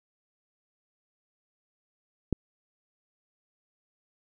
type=click; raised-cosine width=3 ms; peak=-12 dBFS; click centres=2.327 s; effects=none